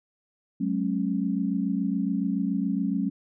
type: tone cluster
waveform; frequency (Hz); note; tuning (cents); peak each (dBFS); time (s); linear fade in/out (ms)
sine; 185.4 / 212.5 / 272.5; F#3 / G#3 / C#4; +4 / +40 / -29; -28; 0.6-3.1; 10
effects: none